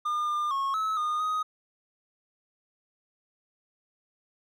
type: tone with pitch steps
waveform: triangle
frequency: 1209 / 1202 / 1093 / 1294 / 1224 / 1252 Hz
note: D6 / D6 / C#6 / E6 / D#6 / D#6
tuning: +50 / +40 / -25 / -32 / -29 / +10 cents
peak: -24 dBFS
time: 0.05-1.43 s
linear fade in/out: 10 ms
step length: 230 ms
effects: none